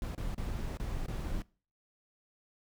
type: noise with dropouts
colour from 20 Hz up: brown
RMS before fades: -36 dBFS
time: 0.02-1.42 s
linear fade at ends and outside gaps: 1 ms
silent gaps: 0.149-0.178 / 0.346-0.379 / 0.772-0.798 / 1.062-1.082 s
effects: noise-tail reverb RT60 0.4 s tail -23 dB re dry